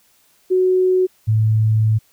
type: tone pair in turn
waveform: sine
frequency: 370 / 109.4 Hz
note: F#4 / A2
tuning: 0 / -9 cents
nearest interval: octave + major sixth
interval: 2109 cents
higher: first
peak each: -12 dBFS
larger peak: neither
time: 0.5-1.07 / 1.27-1.99 s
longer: second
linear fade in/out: 20 ms
effects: white hiss -57 dBFS RMS until 2.12 s